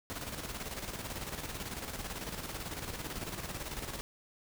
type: noise with tremolo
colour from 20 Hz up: pink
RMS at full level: -39 dBFS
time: 0.1-4.01 s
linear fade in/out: 0 ms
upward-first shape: square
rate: 18 Hz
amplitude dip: 50%
effects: none